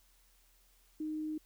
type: tone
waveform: sine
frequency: 309.2 Hz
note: D#4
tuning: 11 cents flat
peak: -35 dBFS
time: 1-1.38 s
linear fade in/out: 5 ms
effects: added 41 Hz sine -67 dBFS peak until 1.45 s + white hiss -69 dBFS RMS until 1.45 s